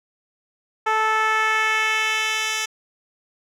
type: tone with band-pass filter sweep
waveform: 10% pulse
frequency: 437.2 Hz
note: A4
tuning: 11 cents flat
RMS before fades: -21 dBFS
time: 0.86-2.66 s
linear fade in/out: 10 ms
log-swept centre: 990 to 4600 Hz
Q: 1.2
effects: none